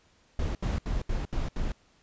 brown noise bursts, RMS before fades -29 dBFS, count 6, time 0.39-1.72 s, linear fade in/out 2 ms, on 160 ms, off 74 ms, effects pink hiss -64 dBFS RMS until 2.02 s + resampled to 16000 Hz

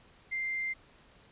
sine tone, 2093 Hz, C7, in tune, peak -31 dBFS, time 0.31-0.74 s, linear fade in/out 20 ms, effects pink hiss -60 dBFS RMS until 1.31 s + resampled to 8000 Hz

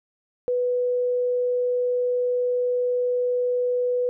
sine tone, 493.9 Hz, B4, in tune, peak -20 dBFS, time 0.48-4.09 s, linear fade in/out 0 ms, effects none

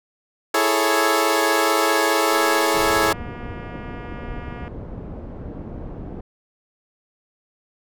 15% pulse chord, A major seventh, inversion second, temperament equal, 329.6 / 415.3 / 440 / 554.4 Hz, E4 / G#4 / A4 / C#5, 0 / 0 / 0 / 0 cents, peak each -16 dBFS, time 0.54-3.13 s, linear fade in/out 5 ms
click train, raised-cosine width 0.5 ms, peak -25 dBFS, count 565, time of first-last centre 2.32-4.68 s, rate 239 Hz
pink low-pass noise, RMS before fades -33 dBFS, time 2.74-6.21 s, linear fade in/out 5 ms, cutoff 510 Hz, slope 12 dB/octave
effects none

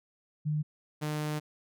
sine / sawtooth tone pair in turn, 151.4 / 151.4 Hz, D#3 / D#3, -47 / -47 cents, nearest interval unison, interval 0 cents, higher neither, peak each -27 dBFS, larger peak neither, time 0.45-0.63 / 1.01-1.4 s, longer second, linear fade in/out 20 ms, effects none

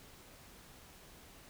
silence, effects pink hiss -57 dBFS RMS until 1.49 s

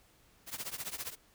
white noise with tremolo, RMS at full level -37 dBFS, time 0.46-1.16 s, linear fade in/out 50 ms, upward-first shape triangle, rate 15 Hz, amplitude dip 95%, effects pink hiss -65 dBFS RMS until 1.34 s

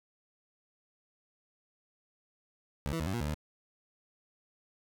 20% pulse tone with pitch steps, 70.6 / 164 / 78 / 95.1 / 118.9 / 73.7 / 76.1 Hz, C#2 / E3 / D#2 / F#2 / A#2 / D2 / D#2, +32 / -9 / +5 / +48 / +35 / +7 / -38 cents, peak -27 dBFS, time 2.86-3.343 s, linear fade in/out 0 ms, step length 69 ms, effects none

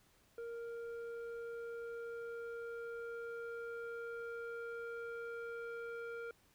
square tone with low-pass filter sweep, 466.2 Hz, A#4, in tune, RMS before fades -45 dBFS, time 0.38-6.31 s, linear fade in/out 2 ms, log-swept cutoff 1000 to 1700 Hz, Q 2.2, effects pink hiss -70 dBFS RMS until 6.54 s

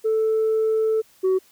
sine tone pair in turn, 440 / 376.1 Hz, A4 / F#4, 0 / +28 cents, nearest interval minor third, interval 272 cents, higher first, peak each -16 / -14 dBFS, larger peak second, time 0.04-1.02 / 1.23-1.39 s, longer first, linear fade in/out 20 ms, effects tanh soft clip ceiling -15 dBFS + white hiss -56 dBFS RMS until 1.51 s

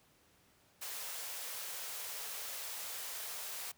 white high-pass noise, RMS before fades -43 dBFS, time 0.81-3.72 s, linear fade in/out 10 ms, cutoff 420 Hz, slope 96 dB/octave, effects pink hiss -68 dBFS RMS until 3.77 s + high-pass 60 Hz 12 dB/octave

